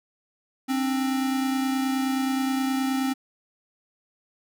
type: tone pair together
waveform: square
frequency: 264.2 / 293.7 Hz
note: C4 / D4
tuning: +17 / 0 cents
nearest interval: major second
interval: 183 cents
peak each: -24 / -34 dBFS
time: 0.68-3.14 s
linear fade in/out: 20 ms
effects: none